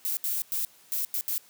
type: noise bursts at uneven times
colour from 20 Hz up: violet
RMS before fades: -29 dBFS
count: 6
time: 0.05-0.17 / 0.24-0.42 / 0.52-0.65 / 0.92-1.05 / 1.14-1.21 / 1.28-1.38 s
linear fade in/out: 0 ms
effects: white hiss -57 dBFS RMS until 1.49 s + high-pass 100 Hz 12 dB/octave